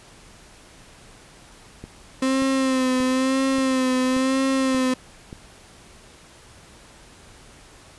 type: click train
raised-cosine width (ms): 3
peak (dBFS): -23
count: 7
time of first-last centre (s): 1.84-5.328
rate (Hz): 1.72
type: tone with vibrato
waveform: 35% pulse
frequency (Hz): 261.6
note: C4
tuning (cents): 0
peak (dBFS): -17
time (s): 2.22-4.94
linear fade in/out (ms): 5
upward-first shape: sine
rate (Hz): 1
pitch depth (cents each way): 40
effects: pink hiss -48 dBFS RMS until 7.98 s + resampled to 24000 Hz